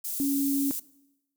white high-pass noise, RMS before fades -33 dBFS, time 0.04-0.8 s, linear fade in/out 10 ms, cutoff 8500 Hz, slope 12 dB/octave
sine tone, 278.1 Hz, C#4, 6 cents sharp, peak -24 dBFS, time 0.2-0.71 s, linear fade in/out 0 ms
effects noise-tail reverb RT60 0.9 s tail -21 dB re dry

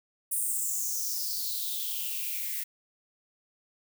violet noise with high-pass filter sweep, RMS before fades -32 dBFS, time 0.31-2.64 s, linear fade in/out 10 ms, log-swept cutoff 9500 to 1900 Hz, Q 5.9, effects none

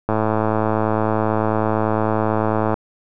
click train, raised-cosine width 1 ms, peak -5 dBFS, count 290, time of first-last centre 0.09-2.741 s, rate 109 Hz, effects none

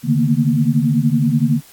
sine tone cluster, 140.6 / 154.1 / 227.7 / 238.3 Hz, C#3 / D#3 / A#3 / A#3, +25 / -16 / -40 / +38 cents, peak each -18 dBFS, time 0.03-1.61 s, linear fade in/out 50 ms, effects white hiss -45 dBFS RMS until 1.72 s + AAC 64 kbps

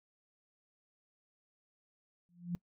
sine tone with exponential growth, 174.61 Hz, F3, in tune, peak -30 dBFS, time 2.29-2.55 s, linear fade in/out 0 ms, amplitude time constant 55 ms, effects noise-tail reverb RT60 0.1 s tail -22 dB re dry

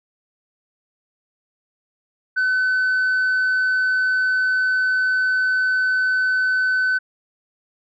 sine tone, 1513 Hz, F#6, 38 cents sharp, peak -14 dBFS, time 2.36-6.99 s, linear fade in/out 20 ms, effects tanh soft clip ceiling -15 dBFS

